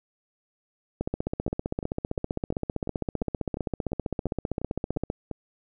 two click trains, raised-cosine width 2 ms, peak -14 / -19 dBFS, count 64 / 12, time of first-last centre 1.01-5.101 / 1.48-5.313 s, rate 15.4 / 2.87 Hz, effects none

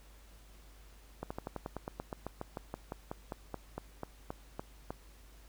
slowing click train, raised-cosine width 1 ms, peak -24 dBFS, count 23, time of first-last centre 1.23-4.905 s, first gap 75 ms, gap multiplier 1.07, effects added 50 Hz sine -55 dBFS peak until 5.48 s + pink hiss -62 dBFS RMS until 5.48 s

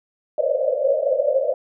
pink band-pass noise, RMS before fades -20 dBFS, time 0.38-1.54 s, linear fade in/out 2 ms, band 520 to 610 Hz, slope 96 dB/octave, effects none

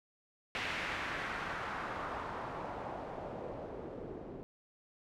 white noise with low-pass filter sweep, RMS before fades -41 dBFS, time 0.55-4.43 s, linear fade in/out 0 ms, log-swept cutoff 2400 to 380 Hz, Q 1.6, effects none

